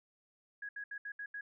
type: tone bursts at uneven times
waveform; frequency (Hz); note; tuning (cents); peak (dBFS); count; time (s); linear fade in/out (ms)
sine; 1661.2; G#6; 0; -40; 6; 0.62-0.69 / 0.76-0.84 / 0.91-0.98 / 1.05-1.12 / 1.19-1.26 / 1.34-1.41; 5
effects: none